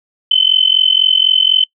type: tone with amplitude modulation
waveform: sine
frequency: 3053 Hz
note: G7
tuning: 46 cents flat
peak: -4 dBFS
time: 0.31-1.64 s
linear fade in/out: 5 ms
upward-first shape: sine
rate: 44 Hz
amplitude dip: 95%
effects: noise-tail reverb RT60 0.1 s tail -23 dB re dry